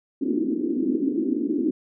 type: band-pass noise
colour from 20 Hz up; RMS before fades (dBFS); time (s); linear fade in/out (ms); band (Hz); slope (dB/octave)
pink; -24; 0.21-1.71; 5; 250 to 340; 48
effects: none